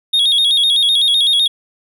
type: tone with vibrato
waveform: triangle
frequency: 3513 Hz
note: A7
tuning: 3 cents flat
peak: -9 dBFS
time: 0.13-1.48 s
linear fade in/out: 10 ms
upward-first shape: square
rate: 7.9 Hz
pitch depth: 87 cents each way
effects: none